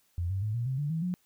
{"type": "tone with pitch steps", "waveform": "sine", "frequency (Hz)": [86.8, 96.31, 106.86, 118.57, 131.56, 145.98, 161.97, 179.72], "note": ["F2", "G2", "G#2", "A#2", "C3", "D3", "E3", "F3"], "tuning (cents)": [-10, -30, 50, 30, 10, -10, -30, 50], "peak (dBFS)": -28, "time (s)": [0.18, 1.14], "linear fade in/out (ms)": 0, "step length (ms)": 120, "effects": ["white hiss -69 dBFS RMS until 1.25 s"]}